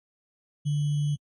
sine tone with sample-and-hold, 146.83 Hz, D3, in tune, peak -23 dBFS, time 0.65-1.16 s, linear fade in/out 20 ms, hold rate 3150 Hz, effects AAC 32 kbps

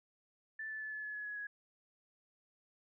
sine tone with pitch steps, 1760 / 1746.8 / 1733.8 / 1720.8 / 1707.9 / 1695.1 / 1682.5 / 1669.9 Hz, A6 / A6 / A6 / A6 / G#6 / G#6 / G#6 / G#6, 0 / -13 / -26 / -39 / +48 / +35 / +22 / +9 cents, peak -40 dBFS, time 0.59-1.47 s, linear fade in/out 5 ms, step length 110 ms, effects none

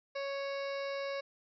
harmonic tone, 554.4 Hz, C#5, in tune, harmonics 1 / 2 / 3 / 4 / 5 / 7 / 8 / 9 / 10, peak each -36 / -45 / -48 / -46 / -52 / -51 / -56 / -54 / -56 dBFS, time 0.15-1.21 s, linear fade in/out 10 ms, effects none

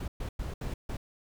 brown noise bursts at uneven times, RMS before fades -35 dBFS, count 5, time 0-0.08 / 0.2-0.29 / 0.39-0.54 / 0.61-0.74 / 0.89-0.97 s, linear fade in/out 5 ms, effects none

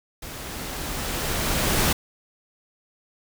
pink noise with level ramp, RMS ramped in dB -37 to -20 dBFS, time 0.22-1.93 s, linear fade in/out 5 ms, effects none

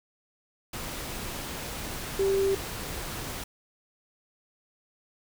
sine tone in noise, 390.5 Hz, G4, 7 cents flat, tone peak -22 dBFS, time 2.19-2.55 s, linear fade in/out 5 ms, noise pink, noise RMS -36 dBFS, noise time 0.73-3.44 s, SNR +11 dB, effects none

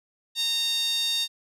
sawtooth tone with high-pass filter, 921 Hz, A#5, 21 cents flat, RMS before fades -26 dBFS, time 0.35-1.28 s, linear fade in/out 50 ms, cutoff 3900 Hz, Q 7.5, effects resampled to 32000 Hz

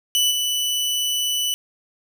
sawtooth tone with level steps, 2976 Hz, F#7, 9 cents sharp, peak -13 / -17 dBFS, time 0.15-1.54 s, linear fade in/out 0 ms, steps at 0.3 s, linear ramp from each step 20 ms, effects none

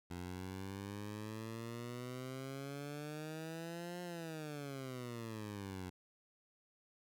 15% pulse exponential two-way sweep, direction up then down, 87.31 to 178.1 to 89.9 Hz, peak -37 dBFS, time 0.1-5.9 s, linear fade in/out 10 ms, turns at 4.02 s, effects none

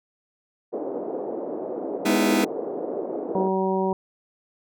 pink band-pass noise, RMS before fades -30 dBFS, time 0.72-3.49 s, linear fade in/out 20 ms, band 320 to 600 Hz, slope 24 dB/octave
sawtooth chord, E major seventh, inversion first, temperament just, 206 / 247.2 / 309 / 329.6 Hz, G#3 / B3 / D#4 / E4, -14 / +2 / -12 / 0 cents, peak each -20 dBFS, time 2.05-2.45 s, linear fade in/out 10 ms
harmonic tone, 190 Hz, F#3, 46 cents sharp, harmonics 1 / 2 / 3 / 4 / 5, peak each -26 / -24 / -30 / -31 / -28 dBFS, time 3.35-3.93 s, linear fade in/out 2 ms
effects none

